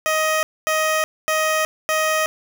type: tone bursts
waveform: 15% pulse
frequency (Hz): 627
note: D#5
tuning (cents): +13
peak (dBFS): -11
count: 4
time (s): 0.06-2.26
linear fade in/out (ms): 0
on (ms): 370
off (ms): 240
effects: none